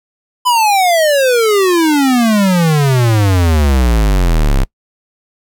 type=exponential sweep; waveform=square; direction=down; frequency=1013 to 31.58 Hz; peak=-9 dBFS; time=0.45-4.65 s; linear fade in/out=20 ms; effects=noise-tail reverb RT60 0.1 s tail -25 dB re dry